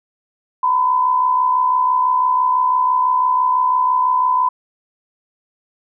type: tone pair together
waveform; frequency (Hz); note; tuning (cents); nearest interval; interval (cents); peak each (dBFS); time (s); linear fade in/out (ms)
sine; 942 / 1008; A#5 / B5; +18 / +35; minor second; 117; -22 / -13; 0.63-4.49; 5
effects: none